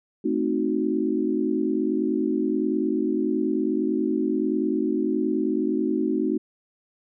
sine chord, A diminished seventh, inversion none, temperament equal, 220 / 261.6 / 311.1 / 370 Hz, A3 / C4 / Eb4 / Gb4, 0 / 0 / 0 / 0 cents, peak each -28 / -27 / -25 / -27 dBFS, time 0.24-6.38 s, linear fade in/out 10 ms, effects none

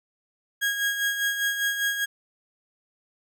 35% pulse tone with tremolo, 1640 Hz, G#6, 22 cents flat, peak -20 dBFS, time 0.61-2.06 s, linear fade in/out 20 ms, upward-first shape sine, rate 5 Hz, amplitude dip 55%, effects none

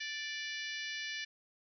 harmonic tone, 586 Hz, D5, 4 cents flat, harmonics 3 / 4 / 5 / 6 / 7 / 8 / 9 / 10, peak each -42 / -44 / -46 / -48 / -49 / -50 / -51 / -52 dBFS, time 0-1.25 s, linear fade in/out 10 ms, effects none

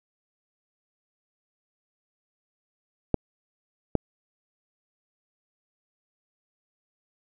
clicks, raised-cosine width 2 ms, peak -7 dBFS, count 2, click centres 3.143 / 3.953 s, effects none

